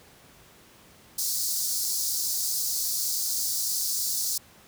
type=high-pass noise; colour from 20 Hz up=pink; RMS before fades=-28 dBFS; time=1.18-4.38 s; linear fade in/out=5 ms; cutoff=4500 Hz; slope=48 dB/octave; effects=pink hiss -54 dBFS RMS until 4.67 s + high-pass 60 Hz 12 dB/octave